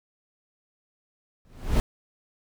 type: noise with exponential growth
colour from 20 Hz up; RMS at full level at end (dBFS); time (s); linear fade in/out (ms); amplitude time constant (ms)
brown; -17; 1.45-1.8; 0; 74
effects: none